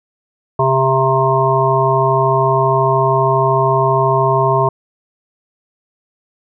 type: harmonic tone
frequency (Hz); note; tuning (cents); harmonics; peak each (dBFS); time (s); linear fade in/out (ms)
132.8; C3; +26; 1 / 3 / 5 / 7 / 8; -17 / -17 / -17 / -17 / -17; 0.59-4.69; 5
effects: none